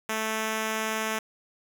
5% pulse tone, 219.4 Hz, A3, 5 cents flat, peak -16 dBFS, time 0.09-1.19 s, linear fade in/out 5 ms, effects 9-bit

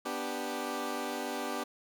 15% pulse chord, G major, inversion first, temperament equal, 246.9 / 293.7 / 392 Hz, B3 / D4 / G4, 0 / 0 / 0 cents, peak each -32 dBFS, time 0.05-1.64 s, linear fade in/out 10 ms, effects none

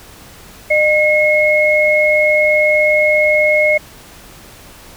sine tone pair together, 608.4 / 2168 Hz, D#5 / C#7, -39 / -39 cents, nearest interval octave + minor seventh, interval 2200 cents, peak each -12 dBFS, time 0.7-3.78 s, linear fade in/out 10 ms, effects pink hiss -39 dBFS RMS until 4.96 s

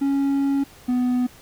triangle tone pair in turn, 277.2 / 248.7 Hz, C#4 / B3, 0 / +12 cents, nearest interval major second, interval 188 cents, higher first, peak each -16 dBFS, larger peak neither, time 0.01-0.64 / 0.88-1.27 s, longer first, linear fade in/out 10 ms, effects pink hiss -48 dBFS RMS until 1.41 s

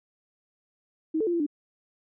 sine tone with pitch steps, 317 / 440.4 / 347.3 / 339.2 / 294.2 Hz, D#4 / A4 / F4 / E4 / D4, +32 / +2 / -10 / +50 / +3 cents, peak -23 dBFS, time 1.14-1.465 s, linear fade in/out 10 ms, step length 65 ms, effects none

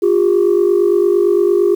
sine tone pair together, 353.9 / 402.7 Hz, F4 / G4, +23 / +47 cents, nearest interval major second, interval 224 cents, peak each -11 dBFS, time 0.02-1.75 s, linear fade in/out 10 ms, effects tanh soft clip ceiling -5 dBFS + 7-bit

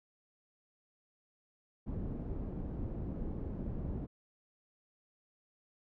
pink low-pass noise, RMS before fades -39 dBFS, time 1.86-4.07 s, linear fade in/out 20 ms, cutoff 330 Hz, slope 12 dB/octave, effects none

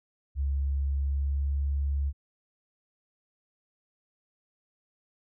sine tone with pitch glide, 69.3 to 70.11 Hz, C#2 to C#2, 0 to +20 cents, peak -25 dBFS, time 0.35-2.13 s, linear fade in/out 50 ms, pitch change +20 cents, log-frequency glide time 0.99-1.52 s, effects none

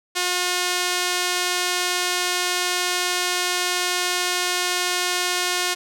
sawtooth tone with band-pass filter, 359.1 Hz, F4, 48 cents sharp, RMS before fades -23 dBFS, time 0.15-5.75 s, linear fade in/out 20 ms, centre 5200 Hz, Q 0.55, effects none

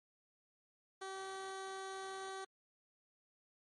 15% pulse tone, 384.1 Hz, G4, 35 cents flat, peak -37 dBFS, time 1.01-2.45 s, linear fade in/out 10 ms, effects MP3 48 kbps

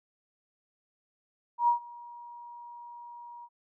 sine tone with ADSR envelope, 953 Hz, A#5, 38 cents sharp, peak -19 dBFS, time 1.58-3.49 s, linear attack 100 ms, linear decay 110 ms, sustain -24 dB, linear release 52 ms, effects none

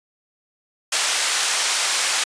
white band-pass noise, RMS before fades -21 dBFS, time 0.92-2.24 s, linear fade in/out 5 ms, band 760 to 8000 Hz, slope 12 dB/octave, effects resampled to 22050 Hz

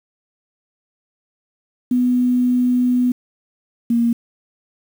sine tone pair in turn, 248.2 / 234.4 Hz, B3 / A#3, +9 / +10 cents, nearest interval minor second, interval 99 cents, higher first, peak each -13 dBFS, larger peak neither, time 1.91-3.12 / 3.9-4.13 s, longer first, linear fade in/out 5 ms, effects 7-bit

